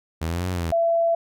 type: linear two-way sweep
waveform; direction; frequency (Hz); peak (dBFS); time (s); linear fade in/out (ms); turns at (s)
sawtooth; up then down; 78.9 to 92.5 to 79.8; -20; 0.21-0.72; 10; 0.49
type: tone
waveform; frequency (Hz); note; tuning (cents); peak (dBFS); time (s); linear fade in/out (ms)
sine; 671; E5; +31; -17; 0.72-1.15; 5
effects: none